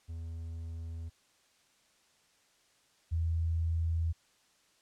triangle / sine tone pair in turn, 82.41 / 82.41 Hz, E2 / E2, 0 / 0 cents, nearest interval unison, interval 0 cents, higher neither, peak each -36 / -28 dBFS, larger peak second, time 0.08-1.1 / 3.11-4.13 s, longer neither, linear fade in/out 20 ms, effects white hiss -68 dBFS RMS until 4.81 s + low-pass 8000 Hz 12 dB/octave

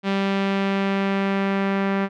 sawtooth tone with low-pass filter sweep, 196 Hz, G3, in tune, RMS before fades -22 dBFS, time 0.03-2.09 s, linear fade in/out 50 ms, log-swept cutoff 3200 to 2000 Hz, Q 1.4, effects none

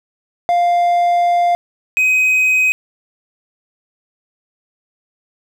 triangle tone pair in turn, 699 / 2519 Hz, F5 / D#7, +1 / +21 cents, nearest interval octave + minor seventh, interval 2220 cents, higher second, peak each -9 dBFS, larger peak neither, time 0.49-1.55 / 1.97-2.72 s, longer first, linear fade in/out 0 ms, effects none

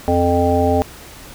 harmonic tone, 87.2 Hz, F2, 2 cents flat, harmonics 1 / 3 / 5 / 7 / 9, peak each -19 / -19 / -19 / -19 / -19 dBFS, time 0.08-0.82 s, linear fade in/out 0 ms, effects pink hiss -38 dBFS RMS until 1.34 s

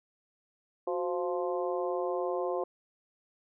harmonic tone with a mistuned harmonic, 174.61 Hz, F3, in tune, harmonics 2 / 3 / 4 / 5 / 6, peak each -33 / -33 / -37 / -42 / -40 dBFS, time 0.87-2.64 s, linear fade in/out 5 ms, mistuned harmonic 2, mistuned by +80 cents, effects none

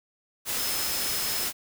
sine tone in noise, 5170 Hz, E8, 34 cents flat, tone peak -34 dBFS, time 0.55-1.49 s, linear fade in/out 50 ms, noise white, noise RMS -29 dBFS, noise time 0.45-1.53 s, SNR -8 dB, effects none

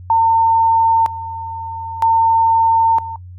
sine tone with tremolo, 906 Hz, A#5, 50 cents flat, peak -9 dBFS, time 0.1-3.16 s, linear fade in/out 2 ms, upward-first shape square, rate 0.52 Hz, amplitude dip 80%, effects noise-tail reverb RT60 0.1 s tail -22 dB re dry + added 90 Hz sine -32 dBFS peak until 3.38 s

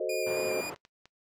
sine chord, F# diminished seventh, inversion none, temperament equal with one note detuned, 370 / 440 / 523.3 / 620.5 Hz, F#4 / A4 / C5 / Eb5, 0 / 0 / 0 / -5 cents, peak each -34 dBFS, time 0-0.61 s, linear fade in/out 5 ms
sawtooth tone with vibrato, 2422 Hz, D#7, 47 cents flat, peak -32 dBFS, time 0.09-0.7 s, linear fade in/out 5 ms, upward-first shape square, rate 3.7 Hz, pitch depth 15 cents each way
white band-pass noise, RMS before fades -40 dBFS, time 0.26-0.75 s, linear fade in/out 10 ms, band 150 to 850 Hz, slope 12 dB/octave
clicks, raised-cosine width 0.2 ms, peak -34 dBFS, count 3, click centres 0.761 / 0.851 / 1.056 s
effects noise-tail reverb RT60 0.1 s tail -21 dB re dry

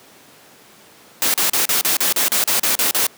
white noise bursts, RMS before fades -17 dBFS, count 12, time 1.22-3.067 s, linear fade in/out 0 ms, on 120 ms, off 37 ms, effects pink hiss -46 dBFS RMS until 3.17 s + high-pass 200 Hz 12 dB/octave

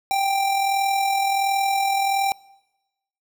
square tone with amplitude modulation, 786 Hz, G5, 4 cents sharp, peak -18 dBFS, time 0.11-2.32 s, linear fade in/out 0 ms, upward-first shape sine, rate 41.4 Hz, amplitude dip 40%, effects noise-tail reverb RT60 1.0 s tail -24 dB re dry

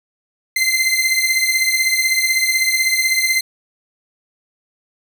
sawtooth beating tone pair, 2065 / 2081 Hz, C7 / C7, -23 / -10 cents, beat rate 16 Hz, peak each -14 dBFS, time 0.56-3.41 s, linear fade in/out 5 ms, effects none

